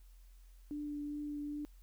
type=tone with vibrato; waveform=sine; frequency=293.7 Hz; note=D4; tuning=in tune; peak=-38 dBFS; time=0.71-1.65 s; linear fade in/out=0 ms; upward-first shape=triangle; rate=2.5 Hz; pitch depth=13 cents each way; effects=added 43 Hz sine -55 dBFS peak until 1.82 s + white hiss -72 dBFS RMS until 1.82 s